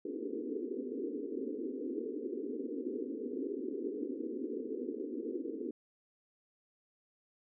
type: band-pass noise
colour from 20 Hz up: pink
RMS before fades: -39 dBFS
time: 0.05-5.71 s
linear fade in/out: 5 ms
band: 240 to 470 Hz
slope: 96 dB/octave
effects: none